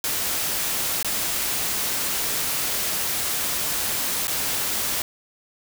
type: noise with dropouts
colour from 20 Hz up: white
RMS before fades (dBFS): -25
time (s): 0.04-5.02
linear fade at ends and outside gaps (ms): 1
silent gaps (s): 1.028-1.046 / 4.271-4.28
effects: none